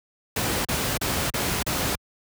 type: noise bursts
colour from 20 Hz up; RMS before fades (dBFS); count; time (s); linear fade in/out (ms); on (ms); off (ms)
pink; -25; 5; 0.36-1.954; 5; 290; 36
effects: high-pass 60 Hz 12 dB/octave